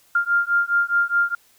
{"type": "beating tone pair", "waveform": "sine", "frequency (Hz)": [1396.9, 1401.7], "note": ["F6", "F6"], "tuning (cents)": [0, 6], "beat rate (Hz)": 4.8, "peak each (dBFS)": [-20, -20], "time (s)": [0.15, 1.35], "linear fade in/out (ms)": 5, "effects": ["white hiss -57 dBFS RMS until 1.58 s"]}